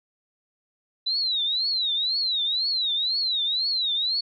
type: tone with vibrato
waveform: sine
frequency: 3951 Hz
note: B7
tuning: in tune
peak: -22 dBFS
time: 1.06-4.21 s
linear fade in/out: 10 ms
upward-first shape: triangle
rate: 2 Hz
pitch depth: 210 cents each way
effects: none